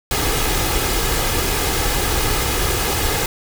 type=noise with comb filter; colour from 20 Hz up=pink; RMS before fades=-19 dBFS; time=0.11-3.26 s; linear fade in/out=2 ms; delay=2.4 ms; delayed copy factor=+0.5; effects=none